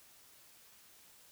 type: silence
effects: white hiss -61 dBFS RMS until 1.31 s